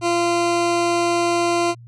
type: tone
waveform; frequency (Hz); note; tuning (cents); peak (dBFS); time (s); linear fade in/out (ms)
20% pulse; 344.3; F4; -25; -12; 0.01-1.75; 50
effects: added 118 Hz sine -39 dBFS peak until 1.87 s + resampled to 22050 Hz